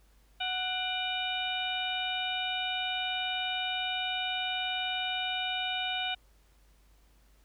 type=harmonic tone with a mistuned harmonic; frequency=740 Hz; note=F#5; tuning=in tune; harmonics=1 / 2 / 3 / 4 / 5; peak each=-36 / -39 / -37 / -35 / -37 dBFS; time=0.4-6.15 s; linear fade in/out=10 ms; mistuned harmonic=3; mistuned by=+120 cents; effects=added 50 Hz sine -60 dBFS peak until 7.44 s + pink hiss -68 dBFS RMS until 7.44 s